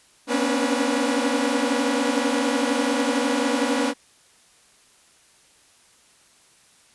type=tone cluster; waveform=sawtooth; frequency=239.2 / 264.9 / 278 / 289 / 488.1 Hz; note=A#3 / C4 / C#4 / D4 / B4; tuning=+45 / +22 / +5 / -28 / -20 cents; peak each=-23 dBFS; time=0.27-3.94 s; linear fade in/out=50 ms; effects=white hiss -56 dBFS RMS until 6.94 s + resampled to 24000 Hz